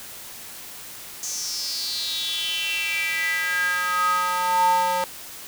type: tone with high-pass filter sweep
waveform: square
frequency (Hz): 180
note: F#3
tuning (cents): -47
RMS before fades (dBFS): -24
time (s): 1.23-5.04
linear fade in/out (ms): 0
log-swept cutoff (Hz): 6400 to 720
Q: 7.2
effects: white hiss -39 dBFS RMS until 5.47 s